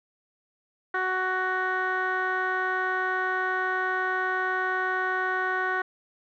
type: tone with low-pass filter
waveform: 15% pulse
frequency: 371.9 Hz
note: F#4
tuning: 9 cents sharp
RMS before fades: -27 dBFS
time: 0.94-5.82 s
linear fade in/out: 5 ms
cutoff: 1700 Hz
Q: 5.3
effects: none